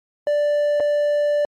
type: tone with dropouts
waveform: triangle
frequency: 587.3 Hz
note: D5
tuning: in tune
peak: -14 dBFS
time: 0.27-1.45 s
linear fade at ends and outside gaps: 1 ms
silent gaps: 0.8-0.804 s
effects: MP3 64 kbps